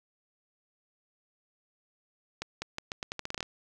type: accelerating click train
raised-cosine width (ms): 0.2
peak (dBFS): -17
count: 13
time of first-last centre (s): 2.42-3.428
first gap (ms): 200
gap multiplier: 0.82
effects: none